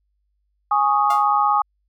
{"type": "chord", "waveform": "sine", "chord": "Ab suspended fourth", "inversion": "none", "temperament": "equal", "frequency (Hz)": [830.6, 1108.7, 1244.5], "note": ["Ab5", "Db6", "Eb6"], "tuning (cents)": [0, 0, 0], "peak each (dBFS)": [-18, -21, -19], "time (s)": [0.71, 1.62], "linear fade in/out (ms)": 5}
{"type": "tone with exponential decay", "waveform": "sawtooth", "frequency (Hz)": 700, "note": "F5", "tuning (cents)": 4, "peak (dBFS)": -21, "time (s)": [1.1, 1.29], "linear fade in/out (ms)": 5, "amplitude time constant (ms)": 41}
{"effects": ["added 50 Hz sine -66 dBFS peak until 1.88 s"]}